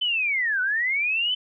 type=linear two-way sweep; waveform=sine; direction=down then up; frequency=3070 to 1464 to 3070 Hz; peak=-21 dBFS; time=0.01-1.35 s; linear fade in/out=10 ms; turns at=0.61 s; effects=none